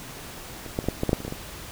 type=clicks; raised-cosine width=2 ms; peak=-23 / -11 / -24 / -9 / -10 / -9 / -6 / -23 / -20 / -18 / -18 dBFS; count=11; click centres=0.663 / 0.789 / 0.842 / 0.886 / 1.034 / 1.093 / 1.131 / 1.204 / 1.25 / 1.28 / 1.324 s; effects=pink hiss -40 dBFS RMS until 1.71 s

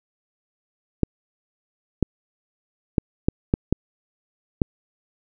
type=clicks; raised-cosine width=3 ms; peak=-4 dBFS; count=7; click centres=1.033 / 2.027 / 2.982 / 3.285 / 3.539 / 3.726 / 4.618 s; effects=none

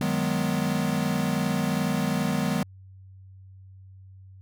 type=chord; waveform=square; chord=G# minor seventh; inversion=second; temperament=equal; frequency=155.56 / 185 / 207.7 / 246.9 Hz; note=D#3 / F#3 / G#3 / B3; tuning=0 / 0 / 0 / 0 cents; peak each=-30 dBFS; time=0.01-2.63 s; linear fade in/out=2 ms; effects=added 95 Hz sine -45 dBFS peak until 4.41 s

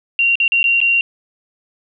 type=tone with dropouts; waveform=sine; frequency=2759 Hz; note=F7; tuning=22 cents flat; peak=-11 dBFS; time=0.19-1.01 s; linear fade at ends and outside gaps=1 ms; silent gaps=0.355-0.401 / 0.479-0.52 / 0.63-0.641 / 0.804-0.814 s; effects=none

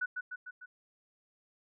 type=tone with echo; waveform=sine; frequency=1480 Hz; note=F#6; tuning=in tune; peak=-30 dBFS; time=0.01-0.06 s; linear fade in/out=10 ms; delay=150 ms; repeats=4; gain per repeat=-4 dB; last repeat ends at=0.66 s; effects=none

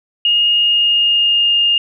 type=tone with pitch glide; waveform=sine; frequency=2852 to 2827 Hz; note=F7 to F7; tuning=+36 to +20 cents; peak=-10 dBFS; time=0.25-1.78 s; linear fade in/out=2 ms; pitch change=-16 cents; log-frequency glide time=0.52-1.56 s; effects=none

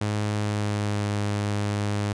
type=tone with pitch glide; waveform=sawtooth; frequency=104.9 to 102.98 Hz; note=G#2 to G#2; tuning=+18 to -14 cents; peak=-20 dBFS; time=0.01-2.13 s; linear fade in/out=5 ms; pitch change=-32 cents; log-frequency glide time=0.31-1.07 s; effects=resampled to 22050 Hz

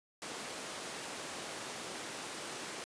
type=high-pass noise; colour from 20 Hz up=pink; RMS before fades=-43 dBFS; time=0.22-2.84 s; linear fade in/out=0 ms; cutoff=280 Hz; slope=12 dB/octave; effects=resampled to 22050 Hz

